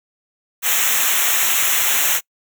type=noise with comb filter; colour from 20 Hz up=white; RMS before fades=-17 dBFS; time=0.62-2.21 s; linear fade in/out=50 ms; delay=0.21 ms; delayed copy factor=-0.95; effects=noise-tail reverb RT60 0.1 s tail -26 dB re dry